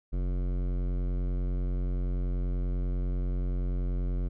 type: tone with hard clipping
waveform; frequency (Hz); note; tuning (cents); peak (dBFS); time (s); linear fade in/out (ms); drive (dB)
sine; 45.16; F#1; -41; -29; 0.12-4.29; 20; 16
effects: none